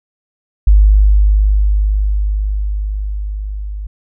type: tone with level ramp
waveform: sine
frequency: 51 Hz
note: G#1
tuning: 31 cents flat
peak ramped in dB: -3 to -21 dBFS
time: 0.67-3.87 s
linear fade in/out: 5 ms
effects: none